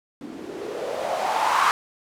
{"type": "noise with low-pass filter sweep", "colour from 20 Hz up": "violet", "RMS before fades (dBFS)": -25, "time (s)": [0.21, 1.71], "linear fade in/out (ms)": 0, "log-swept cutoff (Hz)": [260, 1200], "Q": 4.4, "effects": []}